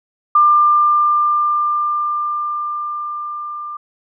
sine tone with level ramp, 1194 Hz, D6, 28 cents sharp, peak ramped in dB -7 to -25 dBFS, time 0.35-3.77 s, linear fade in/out 5 ms, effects none

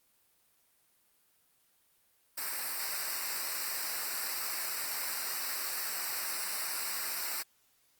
white noise with comb filter, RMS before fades -36 dBFS, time 2.37-7.43 s, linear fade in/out 10 ms, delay 0.3 ms, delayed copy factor -0.95, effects white hiss -70 dBFS RMS until 7.99 s + Opus 32 kbps

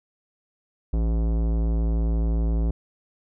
sine tone with tanh clipping, 55.8 Hz, A1, 25 cents sharp, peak -22 dBFS, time 0.93-2.71 s, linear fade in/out 5 ms, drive 18 dB, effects none

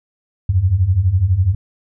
sine beating tone pair, 84.8 / 96.8 Hz, E2 / G2, +50 / -21 cents, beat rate 12 Hz, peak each -17 / -13 dBFS, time 0.49-1.55 s, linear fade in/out 5 ms, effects none

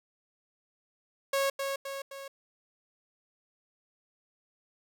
sawtooth tone with echo, 549 Hz, C#5, 17 cents flat, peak -22 dBFS, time 1.33-1.5 s, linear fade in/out 5 ms, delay 260 ms, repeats 3, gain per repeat -5 dB, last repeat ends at 2.28 s, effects none

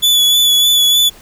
40% pulse tone with vibrato, 3438 Hz, A7, 41 cents flat, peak -7 dBFS, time 0.02-1.1 s, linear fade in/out 20 ms, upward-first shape sine, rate 3.3 Hz, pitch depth 23 cents each way, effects pink hiss -41 dBFS RMS until 1.21 s

